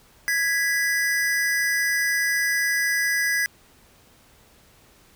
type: tone pair together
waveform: square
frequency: 1661.6 / 1976 Hz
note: G#6 / B6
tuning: 0 / 0 cents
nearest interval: minor third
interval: 300 cents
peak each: -24 dBFS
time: 0.28-3.46 s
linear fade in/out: 0 ms
effects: pink hiss -55 dBFS RMS until 5.15 s